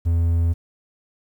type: tone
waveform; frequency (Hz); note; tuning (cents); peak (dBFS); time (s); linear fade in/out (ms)
triangle; 84.1; E2; +35; -14; 0.05-0.54; 20
effects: 9-bit